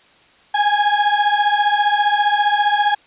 35% pulse beating tone pair, 820 / 835 Hz, G#5 / G#5, -22 / +9 cents, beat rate 15 Hz, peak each -15 dBFS, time 0.54-2.95 s, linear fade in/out 10 ms, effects white hiss -51 dBFS RMS until 3.06 s + resampled to 8000 Hz

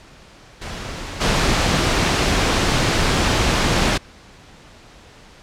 pink noise with level steps, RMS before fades -30 / -17 dBFS, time 0.61-3.98 s, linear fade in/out 10 ms, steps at 1.2 s, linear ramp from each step 20 ms, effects pink hiss -45 dBFS RMS until 5.42 s + low-pass 6000 Hz 12 dB/octave

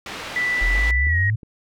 white low-pass noise, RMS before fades -33 dBFS, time 0.06-0.91 s, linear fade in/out 2 ms, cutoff 2900 Hz, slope 12 dB/octave
sine tone with pitch glide, 1975.5 to 1885.2 Hz, B6 to A#6, 0 to +19 cents, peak -19 dBFS, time 0.36-1.3 s, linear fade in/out 2 ms, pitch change -81 cents, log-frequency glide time 1.07-1.16 s
sine exponential sweep, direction up, 38.89 to 114.3 Hz, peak -18 dBFS, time 0.61-1.36 s, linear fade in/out 10 ms
clicks, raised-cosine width 3 ms, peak -28 dBFS, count 2, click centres 1.07 / 1.432 s
effects none

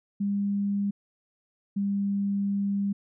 sine tone pair in turn, 201.1 / 199.83 Hz, G3 / G3, +44 / +34 cents, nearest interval unison, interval 10 cents, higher first, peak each -24 / -24 dBFS, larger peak neither, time 0.2-0.91 / 1.76-2.93 s, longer second, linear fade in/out 10 ms, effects none

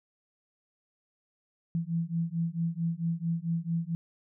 sine beating tone pair, 164.81 / 169.31 Hz, E3 / E3, 0 / +47 cents, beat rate 4.5 Hz, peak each -31 dBFS, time 1.75-3.95 s, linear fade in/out 0 ms, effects none

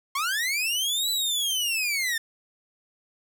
sawtooth linear two-way sweep, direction up then down, 1053 to 4000 to 1777 Hz, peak -21 dBFS, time 0.15-2.18 s, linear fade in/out 5 ms, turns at 1.1 s, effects none

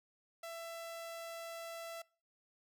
sawtooth tone, 667 Hz, E5, 20 cents sharp, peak -40 dBFS, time 0.43-2.02 s, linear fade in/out 5 ms, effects noise-tail reverb RT60 0.4 s tail -24 dB re dry

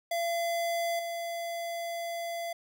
square tone with level steps, 680 Hz, F5, 46 cents flat, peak -29 / -34 dBFS, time 0.11-2.53 s, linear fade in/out 5 ms, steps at 0.99 s, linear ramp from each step 2 ms, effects none

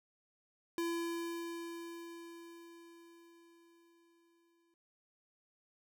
square tone with exponential decay, 337.7 Hz, E4, 42 cents sharp, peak -34 dBFS, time 0.78-4.74 s, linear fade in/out 1 ms, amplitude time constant 860 ms, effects none

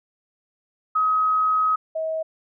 sine tone pair in turn, 1268 / 639 Hz, D#6 / D#5, +32 / +46 cents, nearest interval octave, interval 1186 cents, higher first, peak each -17 / -23 dBFS, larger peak first, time 0.95-1.76 / 1.95-2.23 s, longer first, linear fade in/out 10 ms, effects none

